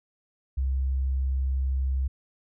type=tone; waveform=sine; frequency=66.2 Hz; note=C2; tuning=21 cents sharp; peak=-23 dBFS; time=0.57-2.08 s; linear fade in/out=10 ms; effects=none